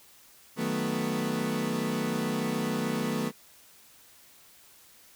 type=chord; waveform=30% pulse; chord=B dominant seventh; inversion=first; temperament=equal; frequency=155.56 / 185 / 220 / 246.9 Hz; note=D#3 / F#3 / A3 / B3; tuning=0 / 0 / 0 / 0 cents; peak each=-33 / -33 / -29 / -30 dBFS; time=0.56-3.32 s; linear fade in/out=50 ms; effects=white hiss -56 dBFS RMS until 5.15 s